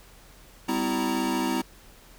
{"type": "tone cluster", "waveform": "square", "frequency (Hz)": [196.7, 254.4, 328.8, 384.1, 929], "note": ["G3", "C4", "E4", "G4", "A#5"], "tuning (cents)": [6, -48, -4, -35, -6], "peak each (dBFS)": [-34, -29, -30, -38, -33], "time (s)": [0.68, 1.62], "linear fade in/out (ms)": 10, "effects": ["added 41 Hz sine -53 dBFS peak until 2.18 s", "pink hiss -53 dBFS RMS until 2.18 s"]}